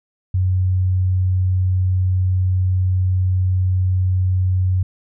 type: tone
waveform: sine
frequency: 92.5 Hz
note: F#2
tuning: in tune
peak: -14 dBFS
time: 0.34-4.83 s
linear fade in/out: 5 ms
effects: none